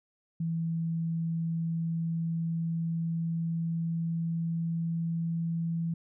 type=tone with pitch glide; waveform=sine; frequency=164.81 to 166.34 Hz; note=E3 to E3; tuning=0 to +16 cents; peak=-28 dBFS; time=0.4-5.94 s; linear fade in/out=5 ms; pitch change=+16 cents; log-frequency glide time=0.96-5.37 s; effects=none